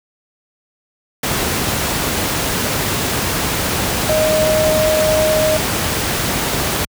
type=tone in noise; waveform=sine; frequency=622.3 Hz; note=D#5; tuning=in tune; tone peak=-13 dBFS; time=4.09-5.57 s; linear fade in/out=5 ms; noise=pink; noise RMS=-18 dBFS; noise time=1.23-6.85 s; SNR=+2 dB; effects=high-pass 60 Hz 12 dB/octave